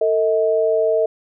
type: tone pair together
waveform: sine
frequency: 449.7 / 636.6 Hz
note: A4 / D#5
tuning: +38 / +39 cents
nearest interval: tritone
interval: 601 cents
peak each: -17 dBFS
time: 0.01-1.06 s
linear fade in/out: 5 ms
effects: none